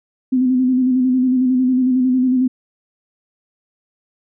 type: tone with vibrato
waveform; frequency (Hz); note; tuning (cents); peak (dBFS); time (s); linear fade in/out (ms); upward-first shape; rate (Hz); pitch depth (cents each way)
sine; 255.2; C4; -43; -12; 0.32-2.48; 10; square; 11; 32
effects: none

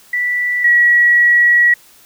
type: tone pair in turn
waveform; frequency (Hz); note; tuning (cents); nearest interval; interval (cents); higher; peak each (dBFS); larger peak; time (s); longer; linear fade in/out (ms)
sine; 1964 / 1922.5; B6 / B6; -10 / -47; unison; 37; first; -14 / -7; second; 0.13-0.64 / 0.64-1.74; second; 5
effects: white hiss -46 dBFS RMS until 2.05 s

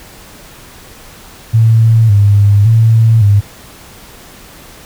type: tone with vibrato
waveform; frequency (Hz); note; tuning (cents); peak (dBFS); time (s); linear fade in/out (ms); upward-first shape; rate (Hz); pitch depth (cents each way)
sine; 107.1; A2; -46; -4; 1.53-3.41; 20; square; 0.89; 89
effects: pink hiss -36 dBFS RMS until 4.85 s

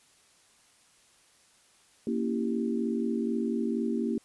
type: chord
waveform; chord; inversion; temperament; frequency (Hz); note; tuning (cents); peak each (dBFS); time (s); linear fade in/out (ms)
sine; A# diminished seventh; none; equal; 233.1 / 277.2 / 329.6 / 392; A#3 / C#4 / E4 / G4; 0 / 0 / 0 / 0; -29 / -35 / -34 / -34; 2.07-4.18; 2
effects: white hiss -62 dBFS RMS until 4.24 s + resampled to 24000 Hz

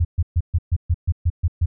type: tone bursts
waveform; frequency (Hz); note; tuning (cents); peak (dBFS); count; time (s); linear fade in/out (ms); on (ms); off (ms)
sine; 84.9; F2; -48; -14; 10; 0-1.66; 10; 49; 130
effects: none

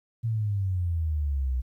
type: exponential sweep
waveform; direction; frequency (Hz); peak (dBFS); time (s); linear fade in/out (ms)
sine; down; 116.54 to 61.4; -24; 0.23-1.62; 20
effects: 11-bit

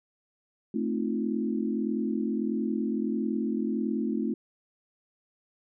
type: chord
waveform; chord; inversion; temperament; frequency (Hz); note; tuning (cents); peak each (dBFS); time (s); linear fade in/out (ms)
sine; F dominant seventh; first; equal; 220 / 261.6 / 311.1 / 349.2; A3 / C4 / Eb4 / F4; 0 / 0 / 0 / 0; -29 / -32 / -34 / -34; 0.74-4.34; 5
effects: none

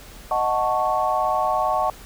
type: chord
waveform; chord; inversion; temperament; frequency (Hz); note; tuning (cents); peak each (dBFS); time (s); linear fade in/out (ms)
sine; D# half-diminished seventh; none; equal; 622.3 / 740 / 880 / 1108.7; D#5 / F#5 / A5 / C#6; 0 / 0 / 0 / 0; -25 / -23 / -25 / -24; 0.31-1.9; 2
effects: added 42 Hz sine -44 dBFS peak until 2.05 s + pink hiss -44 dBFS RMS until 2.05 s

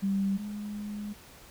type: tone pair in turn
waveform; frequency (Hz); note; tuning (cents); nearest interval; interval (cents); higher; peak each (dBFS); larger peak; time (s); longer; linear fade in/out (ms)
sine; 196 / 207.7; G3 / G#3; 0 / 0; minor second; 100; second; -25 / -34; first; 0.02-0.38 / 0.38-1.14; second; 20
effects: pink hiss -52 dBFS RMS until 1.5 s

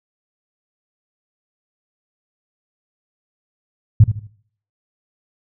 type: tone with echo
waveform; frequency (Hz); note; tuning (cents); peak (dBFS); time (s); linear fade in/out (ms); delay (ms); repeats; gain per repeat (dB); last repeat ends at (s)
sine; 107.3; A2; -43; -4; 4-4.04; 5; 77; 3; -11; 4.271
effects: noise-tail reverb RT60 0.6 s tail -21 dB re dry

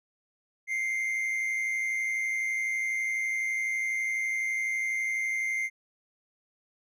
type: tone pair together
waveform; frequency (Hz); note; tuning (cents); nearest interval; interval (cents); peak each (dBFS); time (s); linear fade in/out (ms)
triangle; 2093 / 2205; C7 / C#7; 0 / -10; minor second; 90; -26 / -36; 0.67-5.7; 50
effects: none

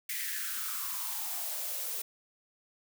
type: noise with high-pass filter sweep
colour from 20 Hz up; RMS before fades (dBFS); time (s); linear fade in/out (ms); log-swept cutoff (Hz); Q
blue; -36; 0.09-2.02; 5; 2100 to 430; 6.5
effects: none

